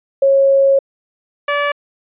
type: tone pair in turn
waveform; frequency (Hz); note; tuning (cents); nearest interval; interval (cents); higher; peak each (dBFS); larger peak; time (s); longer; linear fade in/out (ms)
sine / 15% pulse; 547 / 577.3; C#5 / D5; -23 / -30; minor second; 93; second; -8; neither; 0.22-0.79 / 1.48-1.72; first; 5
effects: resampled to 8000 Hz